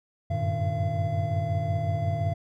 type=tone cluster; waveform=triangle; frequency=93.3 / 98.9 / 114.6 / 152.2 / 680 Hz; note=F#2 / G2 / A#2 / D#3 / F5; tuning=+15 / +16 / -29 / -38 / -46 cents; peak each=-29 dBFS; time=0.3-2.34 s; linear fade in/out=10 ms; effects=none